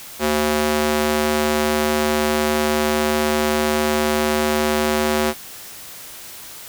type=tone with high-pass filter; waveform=square; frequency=75.4 Hz; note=D2; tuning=46 cents sharp; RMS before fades=-19 dBFS; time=0.19-5.34 s; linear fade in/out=50 ms; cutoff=310 Hz; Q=0.93; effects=white hiss -37 dBFS RMS until 6.68 s